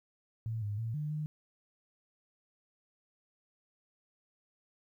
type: tone with pitch steps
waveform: sine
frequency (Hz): 112.3 / 103.3 / 113.6 / 150 / 152.3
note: A2 / G#2 / A#2 / D3 / D#3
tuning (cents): +36 / -9 / -44 / +37 / -37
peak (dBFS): -33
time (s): 0.46-1.26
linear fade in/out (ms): 0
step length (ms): 160
effects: 12-bit